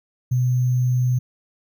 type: tone with sample-and-hold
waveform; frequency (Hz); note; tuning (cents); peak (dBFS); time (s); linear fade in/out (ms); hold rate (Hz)
sine; 124.9; B2; +20; -16; 0.31-1.19; 10; 6300
effects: none